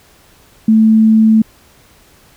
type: tone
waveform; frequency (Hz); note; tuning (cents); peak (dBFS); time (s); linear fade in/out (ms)
sine; 220; A3; 0; -5; 0.68-1.42; 5
effects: pink hiss -47 dBFS RMS until 2.36 s